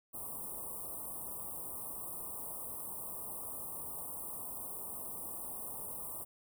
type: band-stop noise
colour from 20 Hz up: white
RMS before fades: -43 dBFS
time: 0.13-6.25 s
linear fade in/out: 20 ms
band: 1200 to 8400 Hz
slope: 96 dB/octave
effects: none